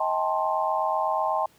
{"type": "chord", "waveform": "sine", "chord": "A half-diminished seventh", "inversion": "second", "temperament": "just", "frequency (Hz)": [633.6, 792, 880, 1056], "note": ["Eb5", "G5", "A5", "C6"], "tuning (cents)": [31, 18, 0, 16], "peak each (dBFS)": -28, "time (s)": [0, 1.46], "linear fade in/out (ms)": 5, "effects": ["pink hiss -59 dBFS RMS until 1.58 s", "high-pass 60 Hz 12 dB/octave"]}